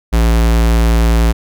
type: tone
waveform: square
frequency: 56.9 Hz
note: A#1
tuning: 41 cents flat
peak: -9 dBFS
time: 0.12-1.33 s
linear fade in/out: 20 ms
effects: none